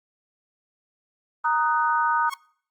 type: chord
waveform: sine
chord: D# minor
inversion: second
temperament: just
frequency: 933.4 / 1244.5 / 1493.4 Hz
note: A#5 / D#6 / F#6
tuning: +2 / 0 / +16 cents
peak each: -22 / -24 / -26 dBFS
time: 1.44-2.3 s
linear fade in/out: 10 ms
type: tone with exponential growth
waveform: sawtooth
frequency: 1094 Hz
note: C#6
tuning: 23 cents flat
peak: -22 dBFS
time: 2.27-2.34 s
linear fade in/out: 5 ms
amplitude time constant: 15 ms
effects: noise-tail reverb RT60 0.6 s tail -25 dB re dry + Opus 32 kbps